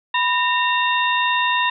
harmonic tone with a mistuned harmonic, 917 Hz, A#5, 29 cents flat, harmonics 1 / 2 / 3 / 4, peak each -19 / -22 / -24 / -25 dBFS, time 0.14-1.7 s, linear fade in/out 5 ms, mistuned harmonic 1, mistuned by +130 cents, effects none

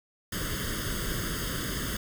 pink noise with comb filter, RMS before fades -32 dBFS, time 0.32-1.97 s, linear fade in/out 5 ms, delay 0.61 ms, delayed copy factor +1, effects none

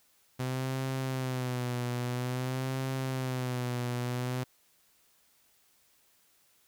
sawtooth tone with vibrato, 127.3 Hz, C3, 47 cents flat, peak -27 dBFS, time 0.39-4.44 s, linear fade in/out 10 ms, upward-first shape sine, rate 0.5 Hz, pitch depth 66 cents each way, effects white hiss -67 dBFS RMS until 6.67 s

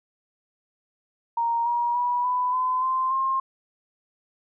sine tone with pitch steps, 932.3 / 953 / 974.1 / 995.8 / 1017.9 / 1040.4 / 1063.5 Hz, A#5 / A#5 / B5 / B5 / C6 / C6 / C6, 0 / +38 / -24 / +14 / -48 / -10 / +28 cents, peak -21 dBFS, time 1.37-3.4 s, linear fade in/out 5 ms, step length 290 ms, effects none

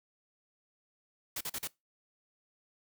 white noise bursts, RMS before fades -37 dBFS, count 4, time 1.36-1.675 s, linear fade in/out 5 ms, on 48 ms, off 41 ms, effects noise-tail reverb RT60 0.2 s tail -22 dB re dry

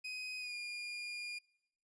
30% pulse tone with pitch glide, 2507 to 2422 Hz, D#7 to D#7, +12 to -47 cents, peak -38 dBFS, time 0.04-1.39 s, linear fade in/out 10 ms, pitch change -59 cents, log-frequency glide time 0.39-0.55 s, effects noise-tail reverb RT60 0.8 s tail -23 dB re dry + resampled to 22050 Hz

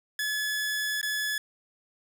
sawtooth tone with dropouts, 1710 Hz, A6, 50 cents flat, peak -24 dBFS, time 0.19-1.38 s, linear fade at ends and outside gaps 2 ms, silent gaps 1.014-1.029 s, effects 11-bit

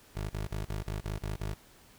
20% pulse tone bursts, 51.91 Hz, G#1, in tune, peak -28 dBFS, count 8, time 0.15-1.546 s, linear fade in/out 20 ms, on 150 ms, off 28 ms, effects pink hiss -58 dBFS RMS until 1.98 s

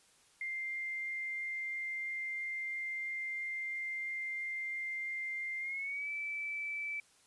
sine tone with pitch glide, 2099 to 2316 Hz, C7 to D7, +5 to -25 cents, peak -36 dBFS, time 0.41-7 s, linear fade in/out 2 ms, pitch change +170 cents, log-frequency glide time 5.59-6.1 s, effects white hiss -66 dBFS RMS until 7.26 s + resampled to 24000 Hz

